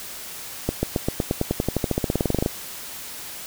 accelerating click train, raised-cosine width 2 ms, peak -7 dBFS, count 24, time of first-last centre 0.69-2.461 s, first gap 140 ms, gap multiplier 0.94, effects white hiss -36 dBFS RMS until 3.46 s

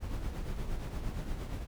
brown noise with tremolo, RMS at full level -34 dBFS, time 0-1.67 s, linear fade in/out 50 ms, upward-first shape triangle, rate 8.6 Hz, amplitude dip 55%, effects none

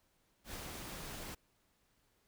pink noise with ADSR envelope, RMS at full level -44 dBFS, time 0.44-1.35 s, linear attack 97 ms, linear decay 36 ms, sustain -2 dB, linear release 10 ms, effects pink hiss -75 dBFS RMS until 2.27 s

